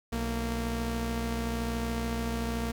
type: tone pair together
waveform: sawtooth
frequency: 61 / 230.3 Hz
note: B1 / A#3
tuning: -21 / -21 cents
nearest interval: octave + major seventh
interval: 2300 cents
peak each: -29 / -28 dBFS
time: 0.12-2.72 s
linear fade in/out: 10 ms
effects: none